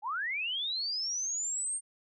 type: linear sweep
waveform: sine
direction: up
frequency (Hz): 779 to 8800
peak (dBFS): -31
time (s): 0.02-1.81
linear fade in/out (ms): 50
effects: none

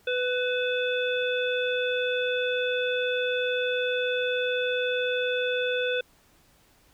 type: harmonic tone with a mistuned harmonic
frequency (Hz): 498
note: B4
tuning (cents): +14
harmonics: 1 / 3 / 5 / 7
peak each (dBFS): -26 / -31 / -33 / -34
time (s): 0.07-6.01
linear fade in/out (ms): 5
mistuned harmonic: 5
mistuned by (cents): +61
effects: pink hiss -61 dBFS RMS until 6.93 s

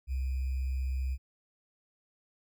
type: tone with sample-and-hold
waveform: sine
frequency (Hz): 65.41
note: C2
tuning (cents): 0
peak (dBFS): -29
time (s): 0.07-1.18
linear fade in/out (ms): 50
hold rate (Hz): 2450
effects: none

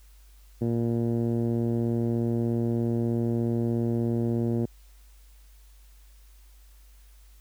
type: tone with low-pass filter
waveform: 10% pulse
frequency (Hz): 116.8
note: A#2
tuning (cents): +4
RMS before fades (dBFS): -26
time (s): 0.61-4.66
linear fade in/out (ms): 10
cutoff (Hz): 310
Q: 0.96
effects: added 50 Hz sine -50 dBFS peak until 7.4 s + white hiss -62 dBFS RMS until 7.4 s

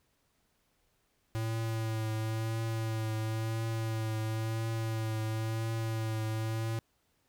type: tone with vibrato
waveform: square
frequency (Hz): 111.4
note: A2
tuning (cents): +22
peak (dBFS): -32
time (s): 1.35-6.79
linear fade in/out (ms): 0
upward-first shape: triangle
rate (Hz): 0.97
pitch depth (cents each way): 29
effects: pink hiss -74 dBFS RMS until 7.28 s

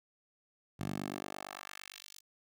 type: tone with high-pass filter sweep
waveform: 10% pulse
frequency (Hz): 48.78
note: G1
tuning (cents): -8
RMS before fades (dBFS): -43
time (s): 0.79-2.21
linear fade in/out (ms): 20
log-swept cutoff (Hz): 110 to 5700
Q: 1.2
effects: none

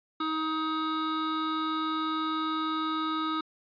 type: tone pair together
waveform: square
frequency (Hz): 315.4 / 1261.6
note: D#4 / D#6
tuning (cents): +24 / +24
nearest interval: 2 octaves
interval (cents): 2400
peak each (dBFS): -32 / -31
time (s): 0.2-3.41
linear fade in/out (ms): 5
effects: resampled to 11025 Hz

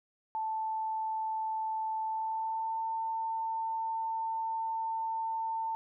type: tone with pitch glide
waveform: sine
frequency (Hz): 880 to 896.9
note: A5 to A5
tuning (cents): 0 to +33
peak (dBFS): -31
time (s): 0.35-5.75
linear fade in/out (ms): 0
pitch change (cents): +33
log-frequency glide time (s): 2.04-2.82
effects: none

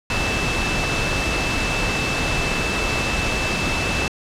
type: tone in noise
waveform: sine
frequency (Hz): 2637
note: E7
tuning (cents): 0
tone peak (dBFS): -25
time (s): 0.1-4.08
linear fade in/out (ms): 2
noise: pink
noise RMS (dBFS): -22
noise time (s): 0.1-4.08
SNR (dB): -6
effects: low-pass 6000 Hz 12 dB/octave

